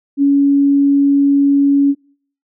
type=tone; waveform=sine; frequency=280.7 Hz; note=C#4; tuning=22 cents sharp; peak=-8 dBFS; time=0.17-1.95 s; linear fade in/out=50 ms; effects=noise-tail reverb RT60 0.5 s tail -23 dB re dry